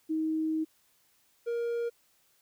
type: tone pair in turn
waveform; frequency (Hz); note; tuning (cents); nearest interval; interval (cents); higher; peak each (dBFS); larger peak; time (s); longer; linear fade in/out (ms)
sine / triangle; 316 / 470.2; D#4 / A#4; +27 / +15; perfect fifth; 688; second; -27; neither; 0.09-0.65 / 1.46-1.9; first; 20
effects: white hiss -68 dBFS RMS until 2.41 s